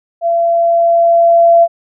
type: tone with level ramp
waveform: sine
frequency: 678 Hz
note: E5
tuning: 49 cents sharp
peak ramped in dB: -10 to -3 dBFS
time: 0.21-1.68 s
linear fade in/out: 50 ms
effects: none